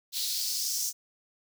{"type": "noise with high-pass filter sweep", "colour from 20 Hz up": "white", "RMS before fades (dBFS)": -31, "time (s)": [0.12, 0.93], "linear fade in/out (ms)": 50, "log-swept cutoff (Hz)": [3900, 6100], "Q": 3.7, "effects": []}